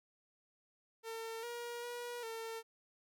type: tone with pitch steps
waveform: sawtooth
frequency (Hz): 452.1 / 476 / 482 / 451.9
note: A4 / A#4 / B4 / A4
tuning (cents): +47 / +36 / -42 / +46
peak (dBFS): -38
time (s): 1.03-2.63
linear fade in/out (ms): 50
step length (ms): 400
effects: none